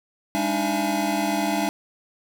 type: tone cluster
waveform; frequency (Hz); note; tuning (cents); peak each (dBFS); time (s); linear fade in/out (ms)
square; 201.9 / 291.9 / 312.1 / 678 / 836; G#3 / D4 / D#4 / E5 / G#5; -49 / -10 / +5 / +49 / +11; -29; 0.35-1.69; 0
effects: none